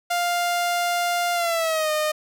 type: tone with pitch glide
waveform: sawtooth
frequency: 700 to 612.9 Hz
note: F5 to D#5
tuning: +4 to -26 cents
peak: -17 dBFS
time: 0.1-2.12 s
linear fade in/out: 10 ms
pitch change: -230 cents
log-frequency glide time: 1.34-1.91 s
effects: none